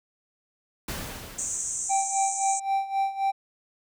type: noise with exponential decay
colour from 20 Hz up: pink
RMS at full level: -32 dBFS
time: 0.88-2.54 s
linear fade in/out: 5 ms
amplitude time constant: 360 ms
type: band-pass noise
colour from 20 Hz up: pink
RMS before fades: -31 dBFS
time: 1.38-2.6 s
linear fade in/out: 10 ms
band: 6200 to 8500 Hz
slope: 96 dB/octave
type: tone with tremolo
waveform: triangle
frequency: 782 Hz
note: G5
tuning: 4 cents flat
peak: -19 dBFS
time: 1.89-3.32 s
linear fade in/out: 20 ms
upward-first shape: sine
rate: 3.8 Hz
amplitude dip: 80%
effects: none